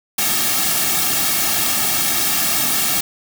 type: noise with comb filter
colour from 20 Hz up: white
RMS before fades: -18 dBFS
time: 0.18-3.01 s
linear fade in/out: 5 ms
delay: 2 ms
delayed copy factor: -0.8
effects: none